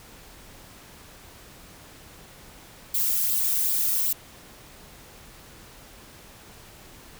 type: noise with flanger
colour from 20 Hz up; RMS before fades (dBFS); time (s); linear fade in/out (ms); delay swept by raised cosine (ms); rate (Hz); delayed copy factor
violet; -24; 2.94-4.13; 5; 0.23 to 1.63; 2.6; +0.5
effects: pink hiss -48 dBFS RMS until 7.19 s